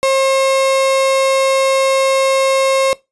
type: tone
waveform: 35% pulse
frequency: 536 Hz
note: C5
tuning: 42 cents sharp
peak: -9 dBFS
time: 0.03-2.93 s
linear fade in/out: 0 ms
effects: noise-tail reverb RT60 0.2 s tail -21 dB re dry + resampled to 24000 Hz